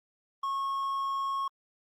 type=tone; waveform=triangle; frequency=1093 Hz; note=C#6; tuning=25 cents flat; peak=-27 dBFS; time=0.43-1.48 s; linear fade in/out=5 ms; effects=Opus 32 kbps